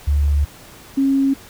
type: tone pair in turn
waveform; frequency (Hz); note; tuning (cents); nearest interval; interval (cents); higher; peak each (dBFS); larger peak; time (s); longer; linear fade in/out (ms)
sine; 72.3 / 272.4; D2 / C#4; -27 / -30; octave + major seventh; 2297; second; -13; neither; 0.07-0.45 / 0.97-1.34; first; 10
effects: pink hiss -42 dBFS RMS until 1.49 s